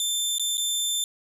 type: tone with dropouts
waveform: 20% pulse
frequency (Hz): 3555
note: A7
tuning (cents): +17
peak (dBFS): -18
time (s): 0-1.04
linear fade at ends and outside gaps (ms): 1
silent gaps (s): 0.383-0.396 / 0.572-0.579
effects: none